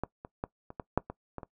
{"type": "clicks", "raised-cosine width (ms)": 1, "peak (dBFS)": [-17, -27, -18, -29, -22, -10, -24, -23, -27], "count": 9, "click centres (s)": [0.036, 0.249, 0.439, 0.704, 0.798, 0.976, 1.1, 1.383, 1.432], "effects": ["noise-tail reverb RT60 0.1 s tail -20 dB re dry"]}